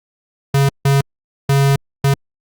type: tone bursts at uneven times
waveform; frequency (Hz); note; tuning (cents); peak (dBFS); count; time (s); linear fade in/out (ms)
square; 138.59; C#3; 0; -11; 4; 0.54-0.69 / 0.85-1.01 / 1.49-1.76 / 2.04-2.14; 5
effects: Opus 48 kbps